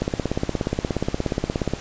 click train, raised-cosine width 2 ms, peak -8 dBFS, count 30, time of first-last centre 0.02-1.736 s, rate 16.9 Hz, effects pink hiss -37 dBFS RMS until 1.8 s + resampled to 16000 Hz

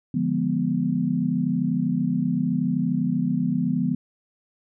sine chord, D diminished seventh, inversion none, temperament equal, 146.83 / 174.61 / 207.7 / 246.9 Hz, D3 / F3 / Ab3 / Cb4, 0 / 0 / 0 / 0 cents, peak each -29 / -25 / -28 / -24 dBFS, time 0.14-3.95 s, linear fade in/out 5 ms, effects none

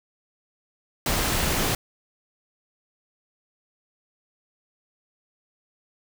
pink noise, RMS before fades -24 dBFS, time 1.06-1.75 s, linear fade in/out 2 ms, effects none

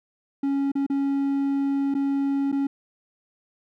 triangle tone with dropouts, 277.2 Hz, C#4, in tune, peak -19 dBFS, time 0.43-2.67 s, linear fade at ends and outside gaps 5 ms, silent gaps 0.718-0.753 / 0.865-0.899 / 1.942-1.949 / 2.518-2.525 s, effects none

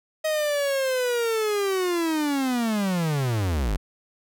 45% pulse linear sweep, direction down, 631 to 42.07 Hz, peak -22 dBFS, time 0.24-3.77 s, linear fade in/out 10 ms, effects none

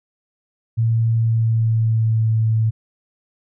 sine tone with pitch glide, 114 to 111.14 Hz, A#2 to A2, -38 to +18 cents, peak -14 dBFS, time 0.77-2.71 s, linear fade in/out 20 ms, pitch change -44 cents, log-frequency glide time 1.13-2.3 s, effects none

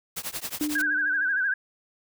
white noise with tremolo, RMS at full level -30 dBFS, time 0.16-0.82 s, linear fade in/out 10 ms, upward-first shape triangle, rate 11 Hz, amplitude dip 100%
sine tone with exponential decay, 299.5 Hz, D4, 34 cents sharp, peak -23 dBFS, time 0.61-1.49 s, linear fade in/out 1 ms, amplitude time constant 190 ms
sine tone with vibrato, 1568 Hz, G6, in tune, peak -22 dBFS, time 0.75-1.54 s, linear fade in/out 5 ms, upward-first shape sine, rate 13 Hz, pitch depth 90 cents each way
effects none

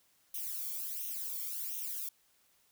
violet noise with flanger, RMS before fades -39 dBFS, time 0.34-2.09 s, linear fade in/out 5 ms, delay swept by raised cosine 0.32 to 0.92 ms, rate 1.4 Hz, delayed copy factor +0.9, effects white hiss -70 dBFS RMS until 2.71 s

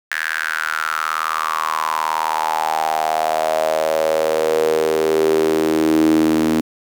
sawtooth tone with high-pass filter sweep, 79 Hz, D#2, 27 cents sharp, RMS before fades -18 dBFS, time 0.11-6.61 s, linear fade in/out 5 ms, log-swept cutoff 1700 to 270 Hz, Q 7.5, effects 7-bit

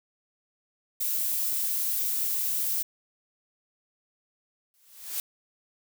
violet noise, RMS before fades -28 dBFS, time 1-2.83 s, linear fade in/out 10 ms
blue noise with exponential growth, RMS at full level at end -29 dBFS, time 4.74-5.2 s, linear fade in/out 0 ms, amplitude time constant 100 ms
effects none

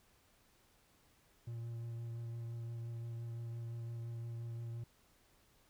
triangle tone with vibrato, 116.54 Hz, A#2, in tune, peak -39 dBFS, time 1.47-4.84 s, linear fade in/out 5 ms, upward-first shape triangle, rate 5.8 Hz, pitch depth 16 cents each way, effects pink hiss -70 dBFS RMS until 5.69 s

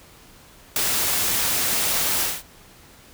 white noise with ADSR envelope, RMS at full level -18 dBFS, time 0.76-2.43 s, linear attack 3 ms, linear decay 5 ms, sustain -4 dB, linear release 210 ms, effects pink hiss -49 dBFS RMS until 3.13 s

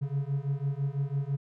triangle beating tone pair, 136.8 / 142.8 Hz, C#3 / D3, -23 / -48 cents, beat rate 6 Hz, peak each -29 dBFS, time 0.01-1.37 s, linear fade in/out 20 ms, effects none

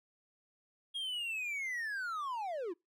triangle linear sweep, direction down, 3287 to 311.1 Hz, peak -34 dBFS, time 0.94-2.74 s, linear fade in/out 20 ms, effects noise-tail reverb RT60 0.2 s tail -25 dB re dry

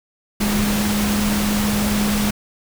sine tone in noise, 207.7 Hz, G#3, in tune, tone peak -18 dBFS, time 0.4-2.31 s, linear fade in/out 10 ms, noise pink, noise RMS -23 dBFS, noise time 0.4-2.31 s, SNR +2 dB, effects none

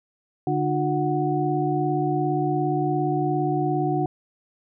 sine tone cluster, 146.3 / 303.7 / 361 / 739 Hz, D3 / D#4 / F#4 / F#5, -6 / -42 / -43 / -2 cents, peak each -26 dBFS, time 0.47-4.06 s, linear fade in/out 2 ms, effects none

